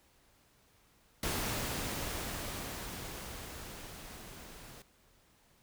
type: noise with level ramp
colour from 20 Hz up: pink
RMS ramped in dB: -34 to -52 dBFS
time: 1.23-4.82 s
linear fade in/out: 2 ms
effects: pink hiss -67 dBFS RMS until 5.62 s